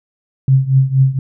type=tone with tremolo; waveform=sine; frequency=133.5 Hz; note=C3; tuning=35 cents sharp; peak=-5 dBFS; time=0.48-1.19 s; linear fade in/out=2 ms; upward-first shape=triangle; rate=4.2 Hz; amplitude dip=90%; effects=none